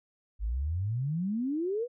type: exponential sweep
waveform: sine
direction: up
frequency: 49 to 506 Hz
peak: -28 dBFS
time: 0.39-1.88 s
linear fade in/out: 50 ms
effects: none